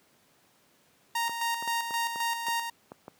sawtooth tone with tremolo, 930 Hz, A#5, 4 cents flat, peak -23 dBFS, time 1.15-2.7 s, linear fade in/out 5 ms, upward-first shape square, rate 3.8 Hz, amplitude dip 50%
clicks, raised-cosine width 1 ms, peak -27 dBFS, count 8, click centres 1.295 / 1.625 / 1.676 / 1.908 / 2.159 / 2.484 / 2.919 / 3.081 s
effects pink hiss -64 dBFS RMS until 3.19 s + high-pass 150 Hz 12 dB/octave

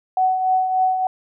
sine tone with tremolo, 748 Hz, F#5, 19 cents sharp, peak -13 dBFS, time 0.17-1.07 s, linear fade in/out 2 ms, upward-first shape triangle, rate 3.4 Hz, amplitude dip 55%, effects none

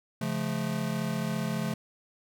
square chord, Db augmented, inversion none, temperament just, 138.59 / 173.24 / 216.5 Hz, Db3 / F3 / A3, 0 / -14 / -28 cents, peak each -35 / -34 / -33 dBFS, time 0.21-1.74 s, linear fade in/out 5 ms, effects none

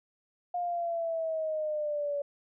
sine exponential sweep, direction down, 712 to 569 Hz, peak -29 dBFS, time 0.54-2.22 s, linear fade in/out 5 ms, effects none

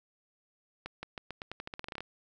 accelerating click train, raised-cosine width 0.3 ms, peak -23 dBFS, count 16, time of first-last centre 0.86-2.006 s, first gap 170 ms, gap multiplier 0.87, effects none

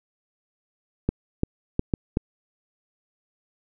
clicks, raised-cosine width 3 ms, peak -8 dBFS, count 5, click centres 1.09 / 1.434 / 1.794 / 1.938 / 2.171 s, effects none

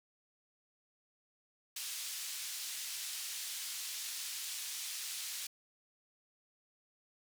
pink band-pass noise, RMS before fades -42 dBFS, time 1.76-5.47 s, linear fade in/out 5 ms, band 3600 to 13000 Hz, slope 12 dB/octave, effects none

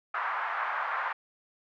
white band-pass noise, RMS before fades -32 dBFS, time 0.14-1.13 s, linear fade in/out 5 ms, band 850 to 1500 Hz, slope 24 dB/octave, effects none

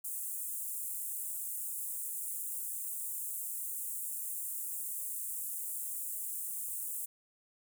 pink high-pass noise, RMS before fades -39 dBFS, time 0.04-7.06 s, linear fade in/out 10 ms, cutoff 8000 Hz, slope 48 dB/octave, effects none

